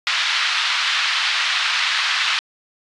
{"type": "band-pass noise", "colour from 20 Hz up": "white", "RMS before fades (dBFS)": -20, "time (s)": [0.07, 2.39], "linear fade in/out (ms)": 0, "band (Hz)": [1100, 4100], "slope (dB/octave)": 24, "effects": ["resampled to 24000 Hz"]}